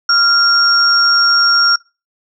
sine tone pair together, 1388 / 5552 Hz, F6 / F8, -11 / -11 cents, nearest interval 2 octaves, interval 2400 cents, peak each -11 dBFS, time 0.09-1.76 s, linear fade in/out 5 ms, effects noise-tail reverb RT60 0.3 s tail -25 dB re dry

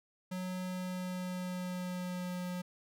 square tone with pitch glide, 183.6 to 179.93 Hz, F#3 to F#3, -13 to -48 cents, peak -37 dBFS, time 0.31-2.62 s, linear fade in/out 10 ms, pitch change -35 cents, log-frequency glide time 0.62-2.43 s, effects none

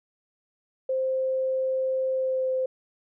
sine tone with pitch glide, 523.3 to 518.5 Hz, C5 to C5, 0 to -16 cents, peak -23 dBFS, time 0.89-2.66 s, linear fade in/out 5 ms, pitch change -16 cents, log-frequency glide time 2.13-2.52 s, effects none

